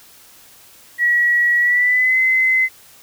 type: tone with pitch glide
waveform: sine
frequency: 1922 to 2048 Hz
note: B6 to C7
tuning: -48 to -38 cents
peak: -12 dBFS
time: 0.98-2.69 s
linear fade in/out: 50 ms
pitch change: +110 cents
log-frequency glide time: 1.59-2.19 s
effects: white hiss -46 dBFS RMS until 3.02 s